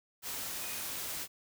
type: tone in noise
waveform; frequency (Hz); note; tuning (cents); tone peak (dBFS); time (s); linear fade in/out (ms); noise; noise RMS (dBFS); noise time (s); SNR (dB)
sine; 2489; D#7; 0; -49; 0.59-0.84; 50; white; -39; 0.22-1.28; -13
effects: none